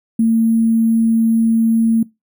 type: tone with sample-and-hold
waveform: sine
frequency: 226.2 Hz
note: A3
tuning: 48 cents sharp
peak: -10 dBFS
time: 0.19-2.03 s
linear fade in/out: 5 ms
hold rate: 11025 Hz
effects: noise-tail reverb RT60 0.2 s tail -22 dB re dry